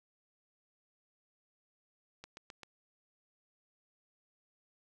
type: click train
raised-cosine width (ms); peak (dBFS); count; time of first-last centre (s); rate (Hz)
0.2; -30; 4; 2.24-2.633; 7.64
effects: 12-bit